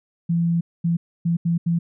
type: tone bursts at uneven times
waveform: sine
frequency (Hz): 169.1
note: E3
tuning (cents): +44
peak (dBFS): -17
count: 5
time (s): 0.29-0.61 / 0.84-0.97 / 1.25-1.37 / 1.45-1.58 / 1.66-1.79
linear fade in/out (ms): 10
effects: none